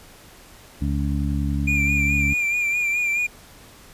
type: harmonic tone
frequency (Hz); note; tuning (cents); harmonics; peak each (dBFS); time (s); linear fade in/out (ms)
70.7; C#2; +35; 1 / 2 / 3 / 4; -23 / -26 / -28 / -29; 0.81-2.34; 10
type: tone with vibrato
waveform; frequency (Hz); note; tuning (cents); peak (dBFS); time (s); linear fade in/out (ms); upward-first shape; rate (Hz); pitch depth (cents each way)
triangle; 2396; D7; +34; -18; 1.67-3.27; 10; sine; 4.7; 42
effects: pink hiss -47 dBFS RMS until 3.93 s + resampled to 32000 Hz